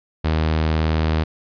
sawtooth tone, 78.9 Hz, D#2, 25 cents sharp, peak -13 dBFS, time 0.24-1.24 s, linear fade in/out 10 ms, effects resampled to 11025 Hz

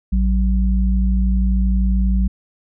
sine tone pair together, 56.28 / 189.3 Hz, A1 / F#3, +40 / +40 cents, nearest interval octave + major sixth, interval 2100 cents, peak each -14 / -20 dBFS, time 0.12-2.28 s, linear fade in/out 10 ms, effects none

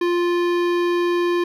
sine tone with hard clipping, 349.2 Hz, F4, in tune, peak -19 dBFS, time 0.01-1.44 s, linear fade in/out 5 ms, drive 17 dB, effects none

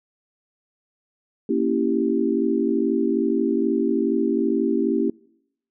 sine chord, A# diminished seventh, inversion none, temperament equal, 233.1 / 277.2 / 329.6 / 392 Hz, A#3 / C#4 / E4 / G4, 0 / 0 / 0 / 0 cents, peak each -24 dBFS, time 1.49-5.1 s, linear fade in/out 5 ms, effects noise-tail reverb RT60 0.8 s tail -26 dB re dry

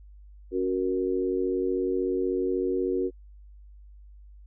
sine chord, F# major, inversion second, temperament equal, 277.2 / 370 / 466.2 Hz, C#4 / F#4 / A#4, 0 / 0 / 0 cents, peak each -31 / -26 / -30 dBFS, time 0.51-3.11 s, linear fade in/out 50 ms, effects added 50 Hz sine -46 dBFS peak until 4.46 s

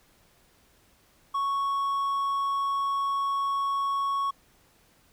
triangle tone, 1108.7 Hz, C#6, in tune, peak -23 dBFS, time 1.34-4.31 s, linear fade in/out 10 ms, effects pink hiss -62 dBFS RMS until 5.12 s

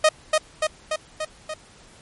sawtooth tone with echo, 622.3 Hz, D#5, in tune, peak -9 dBFS, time 0.04-0.09 s, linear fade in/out 5 ms, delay 290 ms, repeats 5, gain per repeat -3 dB, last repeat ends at 1.54 s, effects pink hiss -50 dBFS RMS until 2.01 s + MP3 48 kbps

